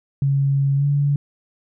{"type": "tone with pitch glide", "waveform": "sine", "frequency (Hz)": [138.59, 142.9], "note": ["C#3", "D3"], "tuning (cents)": [0, -47], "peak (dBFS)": -15, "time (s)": [0.22, 1.16], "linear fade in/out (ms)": 2, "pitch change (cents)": 53, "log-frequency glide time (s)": [0.76, 0.85], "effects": []}